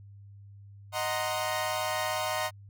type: chord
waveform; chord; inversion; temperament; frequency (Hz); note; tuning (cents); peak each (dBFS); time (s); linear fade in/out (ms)
sawtooth; C half-diminished seventh; first; equal; 622.3 / 740 / 932.3 / 1046.5; Eb5 / Gb5 / Bb5 / C6; 0 / 0 / 0 / 0; -29 / -31 / -32 / -32; 0.92-2.51; 50
effects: added 100 Hz sine -47 dBFS peak until 2.69 s